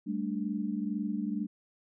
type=chord; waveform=sine; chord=G suspended second; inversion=none; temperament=equal with one note detuned; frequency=197.93 / 220 / 293.7 Hz; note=G3 / A3 / D4; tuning=+17 / 0 / 0 cents; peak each=-34 / -34 / -36 dBFS; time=0.06-1.47 s; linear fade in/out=20 ms; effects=none